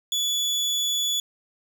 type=tone; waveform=30% pulse; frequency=3432 Hz; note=A7; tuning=44 cents flat; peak=-20 dBFS; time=0.12-1.2 s; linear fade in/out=2 ms; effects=none